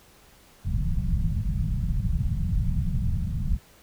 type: low-pass noise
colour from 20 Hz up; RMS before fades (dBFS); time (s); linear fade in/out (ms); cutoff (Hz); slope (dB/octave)
pink; -25; 0.64-3.59; 50; 190; 48
effects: pink hiss -55 dBFS RMS until 3.82 s